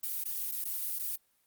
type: noise with dropouts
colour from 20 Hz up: violet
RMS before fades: -35 dBFS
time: 0.03-1.16 s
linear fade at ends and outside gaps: 5 ms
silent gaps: 0.239-0.254 / 0.514-0.52 / 0.643-0.652 / 0.99-0.994 s
effects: white hiss -72 dBFS RMS until 1.46 s + Opus 32 kbps